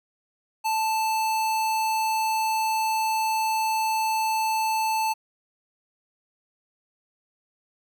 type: tone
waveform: square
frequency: 880 Hz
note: A5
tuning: in tune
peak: -23 dBFS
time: 0.64-5.14 s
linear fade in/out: 20 ms
effects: none